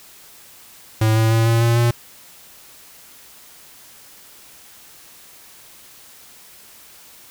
square tone with pitch steps, 110 / 111.66 / 113.35 / 115.07 / 116.81 / 118.58 Hz, A2 / A2 / A#2 / A#2 / A#2 / A#2, 0 / +26 / -48 / -22 / +4 / +30 cents, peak -14 dBFS, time 1.01-1.91 s, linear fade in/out 5 ms, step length 150 ms, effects white hiss -45 dBFS RMS until 7.3 s

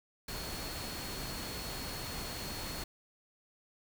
sine tone in noise, 4336 Hz, C#8, 39 cents flat, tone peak -46 dBFS, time 0.28-2.84 s, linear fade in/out 5 ms, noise pink, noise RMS -41 dBFS, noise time 0.28-2.84 s, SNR -8 dB, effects none

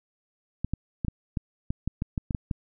clicks, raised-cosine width 5 ms, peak -15 dBFS, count 12, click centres 0.646 / 0.736 / 1.048 / 1.083 / 1.372 / 1.705 / 1.876 / 2.021 / 2.178 / 2.308 / 2.348 / 2.512 s, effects none

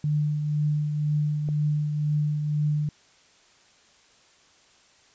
sine tone with tremolo, 149.5 Hz, D3, 31 cents sharp, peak -20 dBFS, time 0.04-2.89 s, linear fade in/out 2 ms, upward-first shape triangle, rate 2 Hz, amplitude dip 45%
click, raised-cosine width 2 ms, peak -24 dBFS, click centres 1.488 s
effects white hiss -58 dBFS RMS until 5.14 s + resampled to 16000 Hz

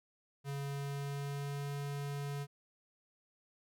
square tone with pitch glide, 140.3 to 142.18 Hz, C#3 to C#3, +21 to +44 cents, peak -38 dBFS, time 0.44-2.47 s, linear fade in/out 50 ms, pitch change +23 cents, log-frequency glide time 0.6-1.76 s, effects none

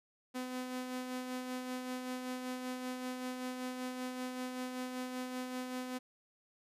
sawtooth tone with tremolo, 253.4 Hz, B3, 45 cents sharp, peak -33 dBFS, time 0.34-5.99 s, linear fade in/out 20 ms, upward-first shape sine, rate 5.2 Hz, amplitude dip 40%, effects resampled to 32000 Hz

